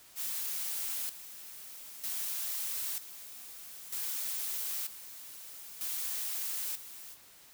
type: noise with tremolo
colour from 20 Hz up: blue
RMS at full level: -36 dBFS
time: 0.15-7.17 s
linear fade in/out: 50 ms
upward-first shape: square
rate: 0.53 Hz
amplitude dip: 75%
effects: white hiss -57 dBFS RMS until 7.53 s